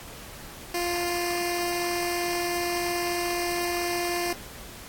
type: tone with notch filter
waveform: 10% pulse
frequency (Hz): 349.2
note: F4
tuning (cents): 0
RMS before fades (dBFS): -28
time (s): 0.74-4.33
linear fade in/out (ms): 5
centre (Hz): 1300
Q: 1
effects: pink hiss -43 dBFS RMS until 4.88 s + AAC 64 kbps